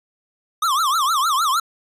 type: tone with vibrato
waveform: square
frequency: 1190 Hz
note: D6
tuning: 22 cents sharp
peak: -17 dBFS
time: 0.62-1.6 s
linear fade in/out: 5 ms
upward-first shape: triangle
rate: 6.5 Hz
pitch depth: 280 cents each way
effects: resampled to 32000 Hz